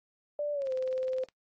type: tone with pitch glide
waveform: sine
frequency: 587.3 to 517.2 Hz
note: D5 to C5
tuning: 0 to -20 cents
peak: -29 dBFS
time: 0.39-1.24 s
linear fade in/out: 2 ms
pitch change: -220 cents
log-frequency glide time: 0.53-0.72 s
type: click train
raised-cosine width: 0.2 ms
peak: -33 dBFS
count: 14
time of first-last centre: 0.62-1.287 s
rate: 19.5 Hz
effects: noise-tail reverb RT60 0.1 s tail -19 dB re dry + AAC 48 kbps